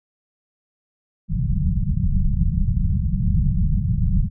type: low-pass noise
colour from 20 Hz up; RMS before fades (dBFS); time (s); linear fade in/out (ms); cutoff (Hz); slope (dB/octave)
pink; -19; 1.28-4.3; 50; 200; 96
effects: none